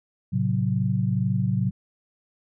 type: chord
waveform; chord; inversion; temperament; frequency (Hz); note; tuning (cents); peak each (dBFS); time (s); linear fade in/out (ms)
sine; F# diminished; first; just; 111 / 133.2 / 185; A2 / C3 / F#3; +16 / +31 / 0; -25; 0.32-1.71; 20
effects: none